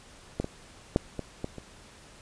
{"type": "clicks", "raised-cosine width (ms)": 2, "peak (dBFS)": [-14, -19, -8, -19, -18, -26], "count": 6, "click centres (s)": [0.4, 0.444, 0.961, 1.193, 1.444, 1.583], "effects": ["pink hiss -52 dBFS RMS until 2.21 s", "resampled to 22050 Hz"]}